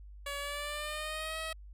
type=tone with pitch glide; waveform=10% pulse; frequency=567 to 640.1 Hz; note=C#5 to D#5; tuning=+39 to +49 cents; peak=-28 dBFS; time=0.26-1.53 s; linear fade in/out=5 ms; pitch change=+210 cents; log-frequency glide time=0.38-1.38 s; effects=added 50 Hz sine -47 dBFS peak until 1.73 s + resampled to 32000 Hz